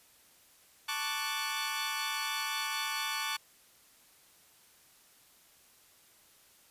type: chord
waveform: 15% pulse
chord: D major seventh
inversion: second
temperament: equal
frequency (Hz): 880 / 1108.7 / 1174.7 / 1480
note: A5 / C#6 / D6 / F#6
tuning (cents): 0 / 0 / 0 / 0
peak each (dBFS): -32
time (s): 0.88-3.37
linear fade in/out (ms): 10
effects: white hiss -62 dBFS RMS until 6.7 s + resampled to 32000 Hz